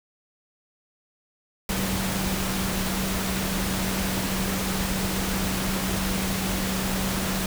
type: tone in noise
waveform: sine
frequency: 190.4 Hz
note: F#3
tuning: 50 cents sharp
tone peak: -28 dBFS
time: 1.69-7.46 s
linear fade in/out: 2 ms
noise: pink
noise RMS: -28 dBFS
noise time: 1.69-7.46 s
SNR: -3 dB
effects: none